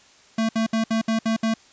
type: tone bursts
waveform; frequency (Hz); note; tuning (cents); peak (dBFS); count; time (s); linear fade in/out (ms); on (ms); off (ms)
square; 223.5; A3; +27; -20; 7; 0.38-1.54; 5; 110; 65
effects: white hiss -53 dBFS RMS until 1.72 s + resampled to 16000 Hz